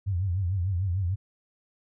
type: tone with vibrato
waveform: sine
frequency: 92.5 Hz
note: F#2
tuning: in tune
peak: -24 dBFS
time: 0.06-1.16 s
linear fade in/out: 20 ms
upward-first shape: triangle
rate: 6.7 Hz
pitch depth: 170 cents each way
effects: none